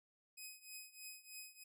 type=tone with tremolo; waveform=10% pulse; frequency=2522 Hz; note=D#7; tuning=23 cents sharp; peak=-39 dBFS; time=0.37-1.64 s; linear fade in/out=10 ms; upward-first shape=triangle; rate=3.2 Hz; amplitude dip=90%; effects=none